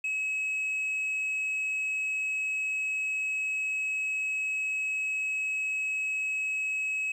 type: tone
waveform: sine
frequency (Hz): 2566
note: E7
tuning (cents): -47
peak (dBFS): -25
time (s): 0.04-7.12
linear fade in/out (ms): 5
effects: tanh soft clip ceiling -27 dBFS + 10-bit